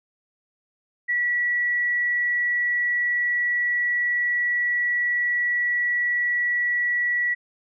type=tone; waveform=sine; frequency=1941 Hz; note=B6; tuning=31 cents flat; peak=-20 dBFS; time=1.08-7.35 s; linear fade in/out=20 ms; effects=none